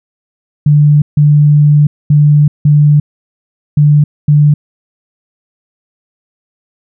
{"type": "tone bursts at uneven times", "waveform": "sine", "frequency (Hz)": 147.8, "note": "D3", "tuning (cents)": 11, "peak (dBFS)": -3, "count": 6, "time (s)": [[0.66, 1.02], [1.17, 1.87], [2.1, 2.48], [2.65, 3], [3.77, 4.04], [4.28, 4.54]], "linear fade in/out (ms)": 5, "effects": []}